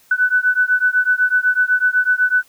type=beating tone pair; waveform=sine; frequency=1492 / 1500 Hz; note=F#6 / F#6; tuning=+14 / +23 cents; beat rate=8 Hz; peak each=-16 dBFS; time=0.11-2.43 s; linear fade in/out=5 ms; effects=white hiss -53 dBFS RMS until 2.48 s